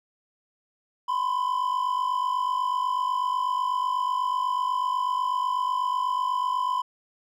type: tone pair together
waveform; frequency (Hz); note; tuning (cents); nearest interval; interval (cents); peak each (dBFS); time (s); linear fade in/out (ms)
triangle; 998.4 / 1046.5; B5 / C6; +19 / 0; minor second; 81; -22 / -25; 1.08-6.82; 10
effects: tanh soft clip ceiling -18 dBFS